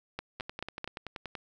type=two click trains; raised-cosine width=0.3 ms; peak=-22 / -19 dBFS; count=11 / 4; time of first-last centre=0.4-1.352 / 0.19-0.844 s; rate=10.5 / 4.59 Hz; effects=none